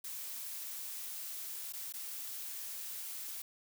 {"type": "noise with dropouts", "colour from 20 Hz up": "blue", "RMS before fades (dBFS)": -43, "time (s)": [0.04, 3.42], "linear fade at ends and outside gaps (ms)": 5, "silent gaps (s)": [[1.725, 1.734], [1.925, 1.937]], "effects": []}